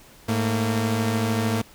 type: tone pair together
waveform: sawtooth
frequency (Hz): 107.71 / 228.5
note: A2 / A#3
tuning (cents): -36 / -34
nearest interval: octave + minor second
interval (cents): 1302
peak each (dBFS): -20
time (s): 0.28-1.62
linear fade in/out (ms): 10
effects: pink hiss -50 dBFS RMS until 1.74 s